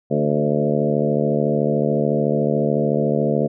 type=harmonic tone with a mistuned harmonic; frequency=73.8 Hz; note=D2; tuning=9 cents sharp; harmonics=2 / 3 / 4 / 5 / 6 / 7 / 8 / 9; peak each=-23 / -22 / -27 / -27 / -24 / -24 / -26 / -28 dBFS; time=0.1-3.48 s; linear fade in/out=20 ms; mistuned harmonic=6; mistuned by=-18 cents; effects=none

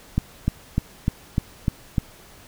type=click train; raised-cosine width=5 ms; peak=-7 dBFS; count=7; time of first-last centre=0.18-1.982 s; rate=3.33 Hz; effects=pink hiss -48 dBFS RMS until 2.47 s

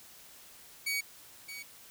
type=tone with echo; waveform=sawtooth; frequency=2251 Hz; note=C#7; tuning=26 cents sharp; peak=-27 dBFS; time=0.86-1.01 s; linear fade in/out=10 ms; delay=620 ms; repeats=1; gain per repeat=-11 dB; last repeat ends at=1.63 s; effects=white hiss -54 dBFS RMS until 1.9 s

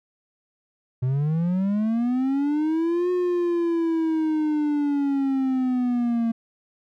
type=linear two-way sweep; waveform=triangle; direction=up then down; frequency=123.47 to 362.1 to 227.5 Hz; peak=-18 dBFS; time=1.02-6.32 s; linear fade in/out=10 ms; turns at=3.11 s; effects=none

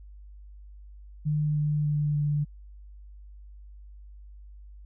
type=tone with pitch steps; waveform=sine; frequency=150.6 / 149.47 / 148.36 / 147.25 Hz; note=D3 / D3 / D3 / D3; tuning=+44 / +31 / +18 / +5 cents; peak=-23 dBFS; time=1.25-2.45 s; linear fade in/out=20 ms; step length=300 ms; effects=added 50 Hz sine -44 dBFS peak until 4.85 s

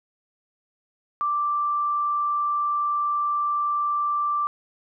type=tone; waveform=sine; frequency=1174.7 Hz; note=D6; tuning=in tune; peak=-21 dBFS; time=1.21-4.47 s; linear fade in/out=0 ms; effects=none

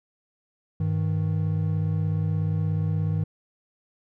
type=tone pair together; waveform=triangle; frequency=100.5 / 157.3 Hz; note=G2 / D#3; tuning=+44 / +19 cents; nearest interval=minor sixth; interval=775 cents; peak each=-23 dBFS; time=0.8-3.24 s; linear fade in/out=5 ms; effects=none

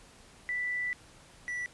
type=tone pair in turn; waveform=sine / triangle; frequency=1975.5 / 1959.6 Hz; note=B6 / B6; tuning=0 / -14 cents; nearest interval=unison; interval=14 cents; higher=first; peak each=-30 / -31 dBFS; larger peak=first; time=0.49-0.93 / 1.48-1.66 s; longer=first; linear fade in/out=0 ms; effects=pink hiss -56 dBFS RMS until 1.73 s + resampled to 24000 Hz

